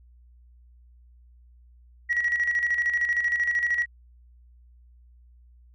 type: tone with tremolo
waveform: sine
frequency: 1916 Hz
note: A#6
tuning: 47 cents sharp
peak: -19 dBFS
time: 2.09-3.86 s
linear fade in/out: 20 ms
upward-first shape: square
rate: 13 Hz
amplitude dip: 55%
effects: tanh soft clip ceiling -16 dBFS + added 60 Hz sine -51 dBFS peak until 5.74 s